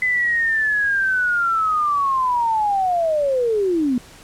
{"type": "linear sweep", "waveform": "sine", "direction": "down", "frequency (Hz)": [2025, 236.4], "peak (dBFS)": -16, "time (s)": [0.02, 3.98], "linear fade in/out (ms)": 2, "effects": ["pink hiss -44 dBFS RMS until 4.23 s", "low-pass 11000 Hz 12 dB/octave"]}